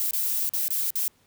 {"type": "noise with dropouts", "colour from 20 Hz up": "violet", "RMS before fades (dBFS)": -26, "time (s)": [0, 1.08], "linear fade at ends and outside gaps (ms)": 1, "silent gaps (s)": [[0.11, 0.133], [0.492, 0.536], [0.682, 0.704], [0.905, 0.955]], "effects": ["pink hiss -63 dBFS RMS until 1.26 s", "high-pass 60 Hz 12 dB/octave"]}